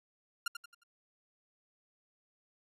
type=tone with echo; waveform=sawtooth; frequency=1397 Hz; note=F6; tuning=in tune; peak=-28 dBFS; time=0.46-0.48 s; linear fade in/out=5 ms; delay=89 ms; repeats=4; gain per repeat=-8 dB; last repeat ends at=0.836 s; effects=resampled to 32000 Hz